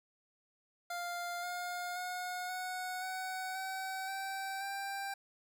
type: tone with pitch steps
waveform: 25% pulse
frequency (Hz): 699 / 711.2 / 723.7 / 736.3 / 749.2 / 762.3 / 775.6 / 789.1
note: F5 / F5 / F#5 / F#5 / F#5 / G5 / G5 / G5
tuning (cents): +1 / +31 / -39 / -9 / +21 / -49 / -19 / +11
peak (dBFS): -34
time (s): 0.9-5.14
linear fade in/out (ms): 5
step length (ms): 530
effects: none